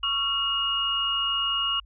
sine tone cluster, 1113 / 1363 / 2862 Hz, C#6 / F6 / F7, +7 / -43 / +42 cents, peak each -31 / -33 / -24 dBFS, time 0.03-1.8 s, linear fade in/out 5 ms, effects added 50 Hz sine -48 dBFS peak until 1.85 s

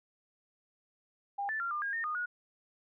sine tone with pitch steps, 803 / 1758 / 1382 / 1199 / 1624 / 1828 / 1228 / 1451 Hz, G5 / A6 / F6 / D6 / G#6 / A#6 / D#6 / F#6, +41 / -2 / -19 / +36 / -39 / -34 / -23 / -34 cents, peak -32 dBFS, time 1.38-2.26 s, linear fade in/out 10 ms, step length 110 ms, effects none

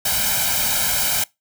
white noise with comb filter, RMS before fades -20 dBFS, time 0.05-1.24 s, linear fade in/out 5 ms, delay 1.3 ms, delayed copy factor +1, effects noise-tail reverb RT60 0.2 s tail -23 dB re dry

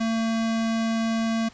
square tone, 225.8 Hz, A3, 45 cents sharp, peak -23 dBFS, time 0-1.49 s, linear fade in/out 10 ms, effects pink hiss -51 dBFS RMS until 1.53 s + resampled to 16000 Hz

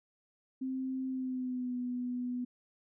sine tone with pitch glide, 261.6 to 247.3 Hz, C4 to B3, 0 to +3 cents, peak -33 dBFS, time 0.61-2.45 s, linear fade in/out 10 ms, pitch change -97 cents, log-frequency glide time 1.08-1.77 s, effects none

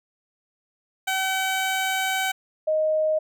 15% pulse / sine tone pair in turn, 762 / 623 Hz, G5 / D#5, -49 / +2 cents, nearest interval minor third, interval 349 cents, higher first, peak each -16 / -19 dBFS, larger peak first, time 1.07-2.32 / 2.67-3.19 s, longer first, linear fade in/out 10 ms, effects none

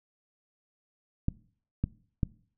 clicks, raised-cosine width 5 ms, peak -14 dBFS, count 3, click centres 1.284 / 1.84 / 2.232 s, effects noise-tail reverb RT60 0.5 s tail -21 dB re dry

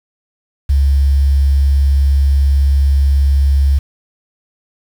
sine tone with quantisation, 69.3 Hz, C#2, in tune, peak -8 dBFS, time 0.69-3.79 s, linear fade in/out 10 ms, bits 6, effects none

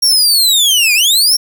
sawtooth linear two-way sweep, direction down then up, 5610 to 2353 to 5610 Hz, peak -5 dBFS, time 0.02-1.37 s, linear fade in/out 10 ms, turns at 0.94 s, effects none

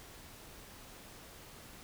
silence, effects pink hiss -53 dBFS RMS until 1.83 s

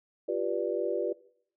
sine chord, G dominant seventh, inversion third, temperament equal with one note detuned, 349.2 / 392 / 489.9 / 587.3 Hz, F4 / G4 / B4 / D5, 0 / 0 / -14 / 0 cents, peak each -33 dBFS, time 0.28-1.13 s, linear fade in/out 10 ms, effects noise-tail reverb RT60 0.6 s tail -19 dB re dry

